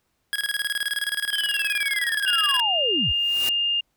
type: tone with tremolo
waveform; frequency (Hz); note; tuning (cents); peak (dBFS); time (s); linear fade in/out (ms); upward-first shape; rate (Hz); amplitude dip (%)
25% pulse; 1656; G#6; -5; -18; 0.33-2.6; 0; square; 19; 80
type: linear sweep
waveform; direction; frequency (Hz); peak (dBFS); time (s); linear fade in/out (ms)
sine; down; 3200 to 30.44; -25; 1.31-3.13; 20
type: tone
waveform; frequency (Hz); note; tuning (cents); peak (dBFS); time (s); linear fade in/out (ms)
sine; 2817; F7; +14; -20; 2.26-3.81; 10
type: noise with exponential growth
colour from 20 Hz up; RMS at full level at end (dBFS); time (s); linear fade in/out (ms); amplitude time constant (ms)
white; -27; 3.08-3.49; 1; 88
effects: pink hiss -72 dBFS RMS until 3.96 s